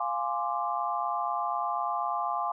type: chord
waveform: sine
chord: D half-diminished seventh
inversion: first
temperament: equal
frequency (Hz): 698.5 / 830.6 / 1046.5 / 1174.7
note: F5 / Ab5 / C6 / D6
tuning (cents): 0 / 0 / 0 / 0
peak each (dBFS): -33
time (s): 0-2.52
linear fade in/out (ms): 5
effects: none